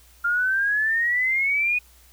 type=exponential sweep; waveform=sine; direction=up; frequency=1393 to 2489 Hz; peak=-19 dBFS; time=0.24-1.79 s; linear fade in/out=10 ms; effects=added 60 Hz sine -53 dBFS peak until 2.12 s + white hiss -55 dBFS RMS until 2.12 s